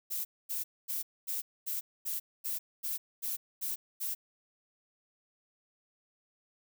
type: noise bursts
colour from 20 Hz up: violet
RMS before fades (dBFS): -35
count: 11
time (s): 0.1-4.15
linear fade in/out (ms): 20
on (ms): 150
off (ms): 240
effects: none